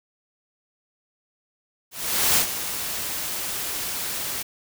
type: noise with ADSR envelope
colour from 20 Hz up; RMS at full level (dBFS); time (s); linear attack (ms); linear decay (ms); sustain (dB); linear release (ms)
white; -18; 1.91-4.43; 460; 92; -11; 12
effects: none